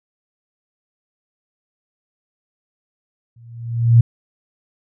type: tone with exponential growth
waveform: sine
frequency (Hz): 117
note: A#2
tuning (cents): +7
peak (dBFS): -4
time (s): 3.36-4.01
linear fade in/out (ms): 5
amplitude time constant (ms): 140
effects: none